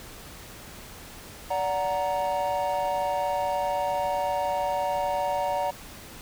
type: chord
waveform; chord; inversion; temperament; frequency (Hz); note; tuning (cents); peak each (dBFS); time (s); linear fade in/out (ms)
triangle; D augmented; none; equal with one note detuned; 578.9 / 740 / 932.3; D5 / F#5 / A#5; -25 / 0 / 0; -27; 1.5-5.71; 10
effects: pink hiss -44 dBFS RMS until 6.21 s